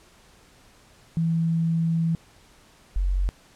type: tone pair in turn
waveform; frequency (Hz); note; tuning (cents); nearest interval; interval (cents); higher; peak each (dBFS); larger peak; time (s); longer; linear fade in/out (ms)
sine; 164.81 / 46.13; E3 / F#1; 0 / -4; octave + minor seventh; 2204; first; -20; neither; 1.17-2.15 / 2.96-3.29; first; 0
effects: pink hiss -55 dBFS RMS until 3.55 s + low-pass 10000 Hz 12 dB/octave